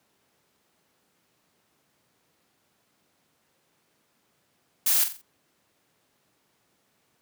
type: noise with echo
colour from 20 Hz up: blue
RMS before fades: -22 dBFS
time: 4.86-5.04 s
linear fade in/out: 5 ms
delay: 44 ms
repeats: 4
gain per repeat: -8 dB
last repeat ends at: 5.216 s
effects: pink hiss -69 dBFS RMS until 7.21 s + high-pass 150 Hz 12 dB/octave